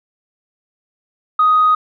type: tone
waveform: sine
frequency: 1249 Hz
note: D#6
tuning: 6 cents sharp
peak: -8 dBFS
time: 1.39-1.75 s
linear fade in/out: 5 ms
effects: tanh soft clip ceiling -5 dBFS